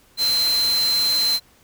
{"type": "tone in noise", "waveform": "sine", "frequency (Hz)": 4100, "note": "C8", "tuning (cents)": -36, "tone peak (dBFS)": -17, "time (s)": [0.17, 1.4], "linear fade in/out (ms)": 50, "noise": "white", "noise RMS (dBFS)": -28, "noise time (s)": [0.17, 1.4], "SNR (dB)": 8, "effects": ["pink hiss -55 dBFS RMS until 1.63 s"]}